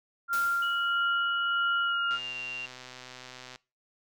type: tone with tremolo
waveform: sine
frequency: 1388 Hz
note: F6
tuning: 11 cents flat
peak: -24 dBFS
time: 0.28-2.19 s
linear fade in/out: 50 ms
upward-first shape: sine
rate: 1.6 Hz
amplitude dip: 25%
type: noise with exponential decay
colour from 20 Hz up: white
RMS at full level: -38 dBFS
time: 0.33-1.25 s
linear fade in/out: 0 ms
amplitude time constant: 200 ms
type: tone with pitch glide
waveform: sine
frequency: 2925 to 2769 Hz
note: F#7 to F7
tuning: -21 to -15 cents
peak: -34 dBFS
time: 0.62-2.66 s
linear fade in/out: 5 ms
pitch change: -94 cents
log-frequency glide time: 1.83-2.36 s
type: click train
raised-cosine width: 0.2 ms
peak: -27 dBFS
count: 185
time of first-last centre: 2.11-3.559 s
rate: 127 Hz
effects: noise-tail reverb RT60 0.3 s tail -22 dB re dry